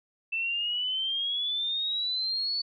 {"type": "exponential sweep", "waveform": "sine", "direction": "up", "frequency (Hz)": [2653, 4484], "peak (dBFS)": -27, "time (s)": [0.32, 2.62], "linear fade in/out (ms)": 10, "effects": []}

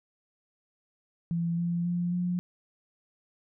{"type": "tone with pitch steps", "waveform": "sine", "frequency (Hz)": [169.1, 171.96, 174.86, 177.81], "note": ["E3", "F3", "F3", "F3"], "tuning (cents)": [44, -27, 2, 31], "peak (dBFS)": -26, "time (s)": [1.31, 2.39], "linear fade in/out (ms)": 0, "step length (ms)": 270, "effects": []}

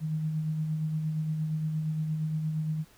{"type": "tone with tremolo", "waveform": "sine", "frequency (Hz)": 156, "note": "D#3", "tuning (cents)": 5, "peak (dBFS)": -26, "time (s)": [0, 2.85], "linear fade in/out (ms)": 50, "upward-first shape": "sine", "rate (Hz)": 8.6, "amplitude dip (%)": 35, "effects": ["pink hiss -59 dBFS RMS until 2.97 s"]}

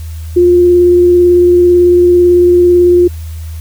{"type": "tone with vibrato", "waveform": "sine", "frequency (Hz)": 353.2, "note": "F4", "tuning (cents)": 20, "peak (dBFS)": -3, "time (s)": [0.36, 3.08], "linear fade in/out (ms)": 10, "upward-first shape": "triangle", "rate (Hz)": 18, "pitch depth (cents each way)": 13, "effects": ["added 80 Hz sine -20 dBFS peak until 3.6 s", "white hiss -39 dBFS RMS until 3.6 s"]}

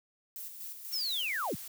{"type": "noise with tremolo", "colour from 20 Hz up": "violet", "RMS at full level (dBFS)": -42, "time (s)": [0.36, 1.26], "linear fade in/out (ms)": 0, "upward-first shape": "square", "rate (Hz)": 4.1, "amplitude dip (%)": 45}
{"type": "noise", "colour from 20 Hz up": "blue", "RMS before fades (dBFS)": -44, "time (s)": [0.91, 1.68], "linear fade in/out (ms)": 5}
{"type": "linear sweep", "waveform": "sine", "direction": "down", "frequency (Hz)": [5580, 37.74], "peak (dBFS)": -31, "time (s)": [0.92, 1.56], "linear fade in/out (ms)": 20}
{"effects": []}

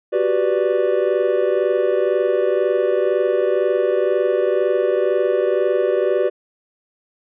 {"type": "chord", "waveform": "triangle", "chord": "G major seventh", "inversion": "third", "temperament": "equal", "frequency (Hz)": [370, 392, 493.9, 587.3], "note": ["F#4", "G4", "B4", "D5"], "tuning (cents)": [0, 0, 0, 0], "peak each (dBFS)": -19, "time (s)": [0.12, 6.3], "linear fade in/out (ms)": 20, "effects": ["resampled to 8000 Hz"]}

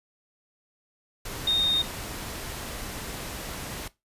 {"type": "tone in noise", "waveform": "sine", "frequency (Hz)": 3691, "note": "A#7", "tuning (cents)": -18, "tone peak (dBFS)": -20, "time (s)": [1.47, 1.82], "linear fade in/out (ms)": 5, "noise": "pink", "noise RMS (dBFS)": -36, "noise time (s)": [1.25, 3.88], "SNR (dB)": 13, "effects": ["noise-tail reverb RT60 0.2 s tail -18 dB re dry", "resampled to 32000 Hz"]}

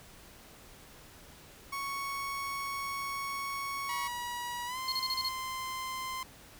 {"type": "tone", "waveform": "30% pulse", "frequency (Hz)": 1108.7, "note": "C#6", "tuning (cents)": 0, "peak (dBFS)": -32, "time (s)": [1.72, 4.08], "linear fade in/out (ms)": 10}
{"type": "tone with pitch glide", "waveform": "sawtooth", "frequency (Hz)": [965, 1040.3], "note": ["B5", "C6"], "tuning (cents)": [-40, -10], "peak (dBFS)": -32, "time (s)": [3.89, 6.23], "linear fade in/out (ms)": 2, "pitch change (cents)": 130, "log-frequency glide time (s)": [4.66, 4.78]}
{"type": "tone bursts", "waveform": "triangle", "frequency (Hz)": 4286, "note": "C8", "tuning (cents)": 41, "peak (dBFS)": -29, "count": 6, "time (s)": [4.88, 5.286], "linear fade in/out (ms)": 2, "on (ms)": 41, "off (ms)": 32}
{"effects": ["pink hiss -54 dBFS RMS until 6.59 s"]}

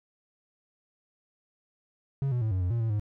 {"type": "tone with pitch steps", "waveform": "triangle", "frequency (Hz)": [137.2, 122.6, 109.9, 92.9, 89.5, 117.1, 112.8, 104.9], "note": ["C#3", "B2", "A2", "F#2", "F2", "A#2", "A2", "G#2"], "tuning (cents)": [-17, -12, -2, 7, 43, 8, 44, 18], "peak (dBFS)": -23, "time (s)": [2.22, 2.996], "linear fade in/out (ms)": 0, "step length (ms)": 97, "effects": []}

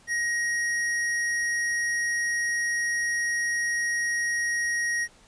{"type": "tone", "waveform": "square", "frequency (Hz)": 1884, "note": "A#6", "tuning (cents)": 18, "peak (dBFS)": -25, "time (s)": [0.07, 5.08], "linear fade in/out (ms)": 50, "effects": ["pink hiss -56 dBFS RMS until 5.27 s", "resampled to 22050 Hz"]}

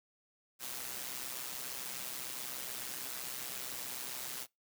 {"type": "noise with amplitude modulation", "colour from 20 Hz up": "white", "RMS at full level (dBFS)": -39, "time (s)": [0.59, 4.47], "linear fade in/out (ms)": 50, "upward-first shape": "sine", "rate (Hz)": 127, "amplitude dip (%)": 65, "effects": ["noise-tail reverb RT60 0.2 s tail -25 dB re dry", "high-pass 100 Hz 12 dB/octave"]}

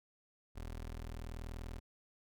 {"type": "tone", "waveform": "25% pulse", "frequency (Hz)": 40.52, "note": "E1", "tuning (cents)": -29, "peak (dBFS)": -39, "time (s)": [0.55, 1.8], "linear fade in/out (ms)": 20, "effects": []}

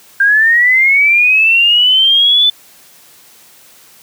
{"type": "linear sweep", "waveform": "sine", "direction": "up", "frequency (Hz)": [1585, 3520], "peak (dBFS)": -6, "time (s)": [0.2, 2.5], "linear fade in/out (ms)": 5, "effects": ["white hiss -43 dBFS RMS until 4.02 s", "high-pass 100 Hz 12 dB/octave"]}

